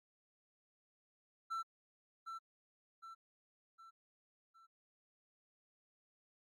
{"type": "tone with echo", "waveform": "triangle", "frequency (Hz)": 1339, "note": "E6", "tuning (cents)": 27, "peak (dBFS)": -36, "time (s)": [1.5, 1.63], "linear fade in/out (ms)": 20, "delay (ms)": 760, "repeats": 4, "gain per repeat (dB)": -6, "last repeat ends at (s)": 4.67, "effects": ["AAC 64 kbps"]}